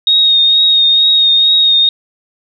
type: tone with vibrato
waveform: sine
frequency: 3729 Hz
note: A#7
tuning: in tune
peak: -6 dBFS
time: 0.07-1.89 s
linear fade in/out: 2 ms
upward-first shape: triangle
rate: 2.2 Hz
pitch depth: 28 cents each way
effects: none